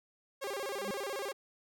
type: tone with vibrato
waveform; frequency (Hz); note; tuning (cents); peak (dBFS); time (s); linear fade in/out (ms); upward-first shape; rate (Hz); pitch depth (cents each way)
sawtooth; 466.2; A#4; 0; -32; 0.41-1.33; 20; square; 16; 270
type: tone with exponential growth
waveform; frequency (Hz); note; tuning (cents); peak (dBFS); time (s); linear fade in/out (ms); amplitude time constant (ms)
sine; 201.8; G#3; -49; -34; 0.73-0.91; 2; 38
effects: none